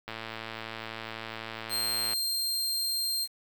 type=click train; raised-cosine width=0.3 ms; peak=-21 dBFS; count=231; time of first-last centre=0.08-2.134 s; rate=112 Hz
type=tone; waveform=sawtooth; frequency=4186 Hz; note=C8; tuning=in tune; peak=-25 dBFS; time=1.69-3.28 s; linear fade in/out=50 ms
effects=8-bit